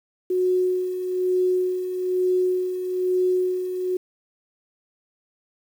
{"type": "tone with tremolo", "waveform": "sine", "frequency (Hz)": 366.6, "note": "F#4", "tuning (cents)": -16, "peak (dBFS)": -17, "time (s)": [0.3, 3.97], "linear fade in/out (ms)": 5, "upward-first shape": "sine", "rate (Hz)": 1.1, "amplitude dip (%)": 60, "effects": ["8-bit"]}